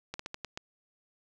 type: slowing click train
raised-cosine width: 0.2 ms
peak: -20 dBFS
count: 6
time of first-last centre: 0.14-0.575 s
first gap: 54 ms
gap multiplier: 1.24
effects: none